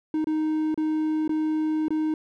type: tone with dropouts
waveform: triangle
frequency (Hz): 311.1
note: D#4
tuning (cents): 0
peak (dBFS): -20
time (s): 0.14-2.14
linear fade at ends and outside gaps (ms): 2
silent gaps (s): 0.244-0.27 / 0.744-0.776 / 1.278-1.293 / 1.883-1.905
effects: none